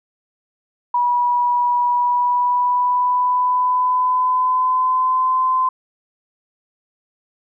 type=tone with pitch glide; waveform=sine; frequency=972 to 1029.2 Hz; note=B5 to C6; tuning=-28 to -29 cents; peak=-14 dBFS; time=0.94-5.69 s; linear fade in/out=5 ms; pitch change=+99 cents; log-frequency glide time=1.88-5.39 s; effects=none